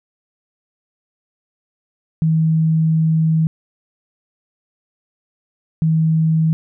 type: tone pair in turn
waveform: sine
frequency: 160 / 160 Hz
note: D#3 / D#3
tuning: +49 / +49 cents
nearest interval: unison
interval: 0 cents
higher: neither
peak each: -12 dBFS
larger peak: neither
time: 2.22-3.47 / 5.82-6.53 s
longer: first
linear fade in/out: 0 ms
effects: none